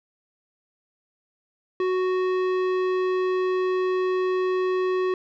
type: tone with tanh clipping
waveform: sine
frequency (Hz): 370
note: F#4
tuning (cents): 0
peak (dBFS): -23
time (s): 1.8-5.14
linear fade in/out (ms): 2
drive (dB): 15
effects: none